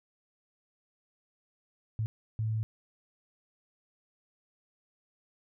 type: tone bursts at uneven times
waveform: sine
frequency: 110 Hz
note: A2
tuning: in tune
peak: -28 dBFS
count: 2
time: 1.99-2.06 / 2.39-2.63 s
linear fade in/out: 0 ms
effects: none